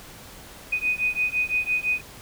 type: beating tone pair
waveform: sine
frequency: 2489 / 2494.9 Hz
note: D#7 / D#7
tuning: 0 / +4 cents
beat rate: 5.9 Hz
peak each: -25 dBFS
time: 0.72-2.01 s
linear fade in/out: 10 ms
effects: pink hiss -44 dBFS RMS until 2.21 s